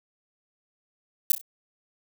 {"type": "noise with echo", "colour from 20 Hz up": "violet", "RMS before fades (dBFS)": -18, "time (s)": [1.3, 1.32], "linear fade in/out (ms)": 2, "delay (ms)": 31, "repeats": 3, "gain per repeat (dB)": -9, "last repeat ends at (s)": 1.413, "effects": []}